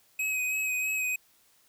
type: tone with vibrato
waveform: square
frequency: 2533 Hz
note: D#7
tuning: 30 cents sharp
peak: -28 dBFS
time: 0.19-1.16 s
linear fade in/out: 5 ms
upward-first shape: sine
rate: 3.1 Hz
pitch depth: 23 cents each way
effects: white hiss -64 dBFS RMS until 1.68 s